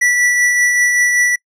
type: tone with tremolo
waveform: square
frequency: 1958 Hz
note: B6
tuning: 15 cents flat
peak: -10 dBFS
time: 0.01-1.36 s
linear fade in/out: 10 ms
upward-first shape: triangle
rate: 5.2 Hz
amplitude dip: 35%
effects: noise-tail reverb RT60 0.1 s tail -25 dB re dry + low-pass 10000 Hz 12 dB/octave